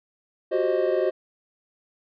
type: tone cluster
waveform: triangle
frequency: 363.1 / 384.2 / 528 / 620 Hz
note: F#4 / G4 / C5 / D#5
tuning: -33 / -35 / +16 / -6 cents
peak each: -24 dBFS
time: 0.51-1.11 s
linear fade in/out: 20 ms
effects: resampled to 11025 Hz